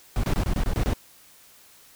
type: noise bursts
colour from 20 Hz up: brown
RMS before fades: -23 dBFS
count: 8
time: 0.16-0.935 s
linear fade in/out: 0 ms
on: 75 ms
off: 25 ms
effects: white hiss -53 dBFS RMS until 1.95 s